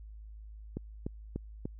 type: click train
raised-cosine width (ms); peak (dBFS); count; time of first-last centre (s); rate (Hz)
3; -22; 4; 0.77-1.655; 3.39
effects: added 53 Hz sine -45 dBFS peak until 1.79 s